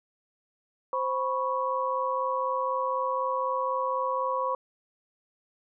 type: tone cluster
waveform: sine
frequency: 523 / 983 / 1107 Hz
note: C5 / B5 / C#6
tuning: -1 / -8 / -3 cents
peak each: -30 dBFS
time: 0.93-4.55 s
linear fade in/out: 2 ms
effects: none